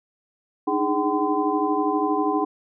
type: tone cluster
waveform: sine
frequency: 299.7 / 312.1 / 414.4 / 763 / 1024 Hz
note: D4 / D#4 / G#4 / G5 / C6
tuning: +35 / +5 / -4 / -47 / -38 cents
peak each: -26 dBFS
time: 0.67-2.45 s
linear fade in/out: 10 ms
effects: none